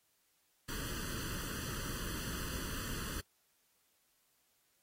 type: noise with comb filter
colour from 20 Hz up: pink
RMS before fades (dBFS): -41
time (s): 0.68-3.21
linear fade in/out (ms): 10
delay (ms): 0.66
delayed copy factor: +0.9
effects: white hiss -75 dBFS RMS until 4.82 s + AAC 48 kbps